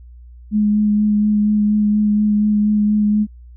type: tone with vibrato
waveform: sine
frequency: 209.8 Hz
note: G#3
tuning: 18 cents sharp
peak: -12 dBFS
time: 0.51-3.27 s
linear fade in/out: 50 ms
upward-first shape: sine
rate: 4.2 Hz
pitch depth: 14 cents each way
effects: added 60 Hz sine -37 dBFS peak until 3.56 s